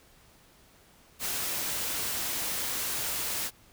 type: noise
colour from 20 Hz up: white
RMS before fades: -32 dBFS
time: 1.19-3.51 s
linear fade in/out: 50 ms
effects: pink hiss -59 dBFS RMS until 3.72 s